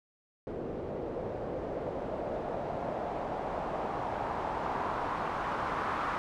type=noise with low-pass filter sweep; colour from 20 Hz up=white; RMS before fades=-35 dBFS; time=0.47-6.18 s; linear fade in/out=0 ms; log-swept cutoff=450 to 1200 Hz; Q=2.2; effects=none